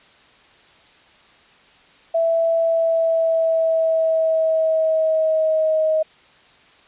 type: tone with pitch glide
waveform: sine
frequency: 661 to 629.3 Hz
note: E5 to D#5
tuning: +5 to +19 cents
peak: -15 dBFS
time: 2.14-6.03 s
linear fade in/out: 10 ms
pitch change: -86 cents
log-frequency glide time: 2.57-5.8 s
effects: white hiss -51 dBFS RMS until 6.87 s + resampled to 8000 Hz